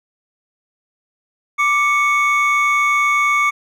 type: tone pair together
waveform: triangle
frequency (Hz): 1174.7 / 2218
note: D6 / C#7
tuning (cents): 0 / 0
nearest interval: major seventh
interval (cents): 1100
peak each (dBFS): -14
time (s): 1.58-3.51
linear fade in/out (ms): 20
effects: none